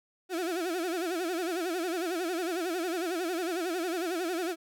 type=tone with vibrato; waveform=35% pulse; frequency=348.1 Hz; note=F4; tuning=6 cents flat; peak=-28 dBFS; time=0.29-4.56 s; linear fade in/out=50 ms; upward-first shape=sine; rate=11 Hz; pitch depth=140 cents each way; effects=none